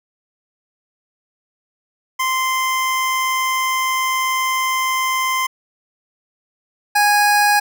25% pulse tone pair in turn, 1041 / 826.2 Hz, C6 / G#5, -9 / -9 cents, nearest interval major third, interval 400 cents, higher first, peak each -13 / -8 dBFS, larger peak second, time 2.19-5.47 / 6.95-7.6 s, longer first, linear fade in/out 10 ms, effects none

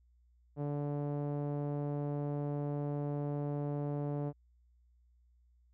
sawtooth tone with low-pass filter, 145.1 Hz, D3, 21 cents flat, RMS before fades -36 dBFS, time 0.56-4.33 s, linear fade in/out 50 ms, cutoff 620 Hz, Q 1.3, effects added 60 Hz sine -64 dBFS peak until 5.73 s

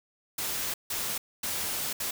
white noise bursts at uneven times, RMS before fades -32 dBFS, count 4, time 0.38-0.74 / 0.9-1.18 / 1.43-1.93 / 2-2.11 s, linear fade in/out 5 ms, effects none

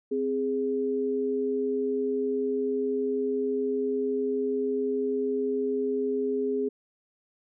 sine tone pair together, 261.2 / 414.6 Hz, C4 / G#4, -3 / -3 cents, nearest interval minor sixth, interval 800 cents, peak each -30 / -26 dBFS, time 0.11-6.69 s, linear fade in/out 10 ms, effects none

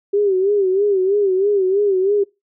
sine tone with vibrato, 392 Hz, G4, in tune, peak -13 dBFS, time 0.13-2.24 s, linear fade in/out 10 ms, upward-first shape sine, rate 3.1 Hz, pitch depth 100 cents each way, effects noise-tail reverb RT60 0.2 s tail -21 dB re dry

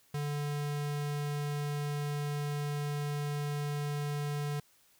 square tone, 146 Hz, D3, 10 cents flat, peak -33 dBFS, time 0.14-4.6 s, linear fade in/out 5 ms, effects white hiss -66 dBFS RMS until 4.99 s

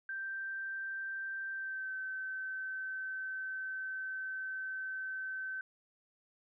sine tone with pitch glide, 1568 to 1536.6 Hz, G6 to G6, 0 to -35 cents, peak -37 dBFS, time 0.09-5.61 s, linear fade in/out 2 ms, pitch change -35 cents, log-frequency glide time 1.53-1.93 s, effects none

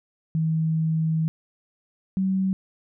sine tone pair in turn, 160 / 190.27 Hz, D#3 / F#3, +49 / +49 cents, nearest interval minor third, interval 300 cents, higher second, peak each -20 dBFS, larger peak neither, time 0.35-1.28 / 2.17-2.53 s, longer first, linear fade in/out 0 ms, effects none

